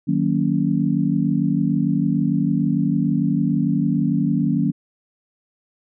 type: chord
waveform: sine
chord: D# minor seventh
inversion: none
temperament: just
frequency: 155.56 / 186.68 / 233.3 / 280 Hz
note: D#3 / F#3 / A#3 / C#4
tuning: 0 / +16 / +2 / +18 cents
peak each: -22 dBFS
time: 0.07-4.72 s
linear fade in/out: 20 ms
effects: none